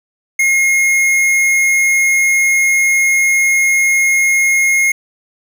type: tone with hard clipping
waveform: triangle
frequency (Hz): 2149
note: C7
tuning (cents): +46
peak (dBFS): -11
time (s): 0.39-4.92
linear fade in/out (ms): 5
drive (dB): 17
effects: none